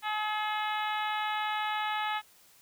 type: harmonic tone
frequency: 425.8 Hz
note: G#4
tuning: 43 cents sharp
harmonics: 2 / 3 / 4 / 5 / 6 / 7 / 8 / 9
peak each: -32 / -36 / -38 / -40 / -42 / -43 / -44 / -45 dBFS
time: 0.02-2.22 s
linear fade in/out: 50 ms
effects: white hiss -60 dBFS RMS until 2.61 s